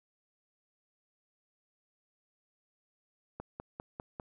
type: click train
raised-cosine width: 1 ms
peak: -26 dBFS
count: 5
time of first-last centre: 3.4-4.198 s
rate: 5.01 Hz
effects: none